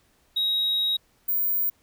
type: tone pair in turn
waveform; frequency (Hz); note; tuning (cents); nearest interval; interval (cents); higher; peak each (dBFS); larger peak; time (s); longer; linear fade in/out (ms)
sine; 3802 / 15208; A#7 / A#9; +33 / +33; 2 octaves; 2400; second; -19; neither; 0.36-0.97 / 1.28-1.7; first; 10
effects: tanh soft clip ceiling -20 dBFS + pink hiss -64 dBFS RMS until 1.82 s